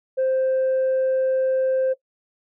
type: tone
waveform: sine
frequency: 523.3 Hz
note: C5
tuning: in tune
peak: -16 dBFS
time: 0.17-1.94 s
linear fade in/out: 20 ms
effects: noise-tail reverb RT60 0.1 s tail -18 dB re dry + tanh soft clip ceiling -16 dBFS